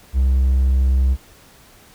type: tone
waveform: triangle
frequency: 65.41 Hz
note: C2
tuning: in tune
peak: -10 dBFS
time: 0.13-1.17 s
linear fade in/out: 50 ms
effects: tanh soft clip ceiling -6 dBFS + pink hiss -48 dBFS RMS until 1.94 s